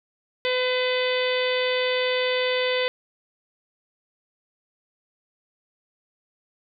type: harmonic tone with a mistuned harmonic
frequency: 505 Hz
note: B4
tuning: 39 cents sharp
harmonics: 1 / 2 / 3 / 4 / 5 / 6 / 7 / 8 / 9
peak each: -23 / -34 / -35 / -29 / -33 / -33 / -31 / -41 / -38 dBFS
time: 0.45-2.88 s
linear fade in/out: 0 ms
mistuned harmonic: 8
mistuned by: -40 cents
effects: none